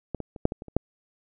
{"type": "clicks", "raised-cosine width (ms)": 2, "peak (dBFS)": [-16, -19, -26, -6, -17, -25, -29, -7], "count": 8, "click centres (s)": [0.147, 0.203, 0.362, 0.454, 0.521, 0.621, 0.683, 0.766], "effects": []}